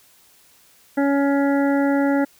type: harmonic tone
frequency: 280 Hz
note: C#4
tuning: 18 cents sharp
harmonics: 1 / 2 / 3 / 5 / 6 / 7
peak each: -17 / -23 / -27 / -31 / -33 / -34 dBFS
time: 0.97-2.25 s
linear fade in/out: 10 ms
effects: white hiss -54 dBFS RMS until 2.39 s